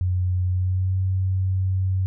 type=tone with pitch glide; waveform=sine; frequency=91 to 94.15 Hz; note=F#2 to F#2; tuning=-28 to +31 cents; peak=-19 dBFS; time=0.01-2.06 s; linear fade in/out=0 ms; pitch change=+59 cents; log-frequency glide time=0.48-0.97 s; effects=none